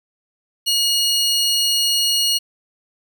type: tone pair together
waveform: 35% pulse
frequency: 2889 / 4329 Hz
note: F#7 / C#8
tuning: -42 / -42 cents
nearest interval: perfect fifth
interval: 700 cents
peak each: -17 / -17 dBFS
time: 0.66-2.39 s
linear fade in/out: 20 ms
effects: none